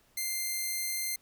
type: tone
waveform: 5% pulse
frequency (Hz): 2093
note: C7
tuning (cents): 0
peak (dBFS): -21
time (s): 0.17-1.16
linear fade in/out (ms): 5
effects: pink hiss -66 dBFS RMS until 1.21 s